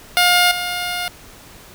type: tone with level steps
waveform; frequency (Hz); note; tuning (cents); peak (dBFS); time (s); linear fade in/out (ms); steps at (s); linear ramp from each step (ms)
10% pulse; 711; F5; +31; -3 / -13; 0.17-1.08; 0; 0.51; 5
effects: pink hiss -42 dBFS RMS until 1.74 s